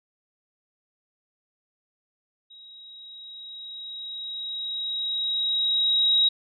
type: tone with level ramp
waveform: sine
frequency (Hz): 3817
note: A#7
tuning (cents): +40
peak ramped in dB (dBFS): -45 to -16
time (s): 2.5-6.29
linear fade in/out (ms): 10
effects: none